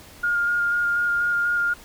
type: tone with vibrato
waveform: sine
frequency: 1415 Hz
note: F6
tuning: 22 cents sharp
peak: -19 dBFS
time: 0.23-1.74 s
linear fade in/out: 10 ms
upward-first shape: square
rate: 4.1 Hz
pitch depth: 10 cents each way
effects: pink hiss -46 dBFS RMS until 1.84 s